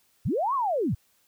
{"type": "linear two-way sweep", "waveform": "sine", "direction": "up then down", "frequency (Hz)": [70.1, 1143, 70.1], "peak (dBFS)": -23, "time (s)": [0.25, 0.95], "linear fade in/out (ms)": 10, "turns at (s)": 0.54, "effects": ["white hiss -66 dBFS RMS until 1.27 s"]}